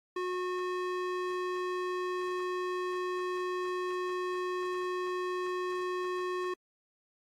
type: tone with band-pass filter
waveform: square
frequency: 363.5 Hz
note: F#4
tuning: 31 cents flat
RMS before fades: -34 dBFS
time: 0.16-6.54 s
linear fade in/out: 5 ms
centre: 970 Hz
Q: 0.66
effects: AAC 64 kbps